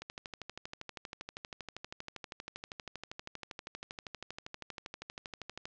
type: click train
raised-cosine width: 0.2 ms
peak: -24 dBFS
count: 72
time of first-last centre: 0.02-5.655 s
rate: 12.6 Hz
effects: low-pass 6000 Hz 12 dB/octave